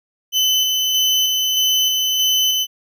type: tone with tremolo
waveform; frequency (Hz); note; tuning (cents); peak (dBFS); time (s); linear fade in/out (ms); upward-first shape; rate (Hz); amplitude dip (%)
35% pulse; 3029; F#7; +40; -12; 0.32-2.67; 50; square; 1.6; 25
effects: none